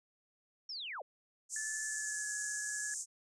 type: linear sweep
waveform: sine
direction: down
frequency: 5588 to 456.1 Hz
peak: -40 dBFS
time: 0.69-1.02 s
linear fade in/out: 5 ms
type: band-pass noise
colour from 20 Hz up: white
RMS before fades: -41 dBFS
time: 1.49-3.06 s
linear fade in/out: 50 ms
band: 6300 to 8300 Hz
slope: 48 dB/octave
type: tone with pitch glide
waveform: sine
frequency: 1738 to 1692.4 Hz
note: A6 to G#6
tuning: -22 to +32 cents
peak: -40 dBFS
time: 1.56-2.94 s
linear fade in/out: 2 ms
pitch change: -46 cents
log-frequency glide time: 1.83-2.32 s
effects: none